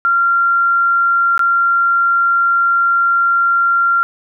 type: tone with dropouts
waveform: sine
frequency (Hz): 1380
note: F6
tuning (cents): -21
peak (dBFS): -10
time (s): 0.05-4.03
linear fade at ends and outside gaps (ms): 0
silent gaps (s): 1.378-1.393
effects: none